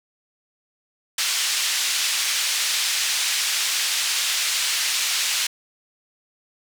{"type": "band-pass noise", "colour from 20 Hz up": "pink", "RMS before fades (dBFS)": -23, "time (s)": [1.18, 5.47], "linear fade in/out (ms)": 5, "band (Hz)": [2700, 8200], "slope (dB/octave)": 12, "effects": []}